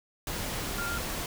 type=tone in noise; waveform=sine; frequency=1396.9 Hz; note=F6; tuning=in tune; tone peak=-33 dBFS; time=0.78-0.98 s; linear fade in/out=2 ms; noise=pink; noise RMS=-34 dBFS; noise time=0.27-1.26 s; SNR=-2 dB; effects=none